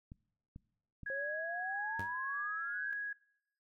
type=clicks; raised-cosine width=5 ms; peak=-36 dBFS; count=3; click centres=0.119 / 0.561 / 1.033 s
type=tone with tremolo; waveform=sine; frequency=1661.2 Hz; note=G#6; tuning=in tune; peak=-36 dBFS; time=1.06-3.13 s; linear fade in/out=5 ms; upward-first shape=triangle; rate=1.7 Hz; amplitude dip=25%
type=exponential sweep; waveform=sine; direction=up; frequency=533 to 1620 Hz; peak=-40 dBFS; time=1.1-2.93 s; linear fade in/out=0 ms
type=tone with exponential decay; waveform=sawtooth; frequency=96.1 Hz; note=G2; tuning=34 cents flat; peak=-35 dBFS; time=1.99-2.14 s; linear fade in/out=5 ms; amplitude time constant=31 ms
effects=noise-tail reverb RT60 0.8 s tail -23 dB re dry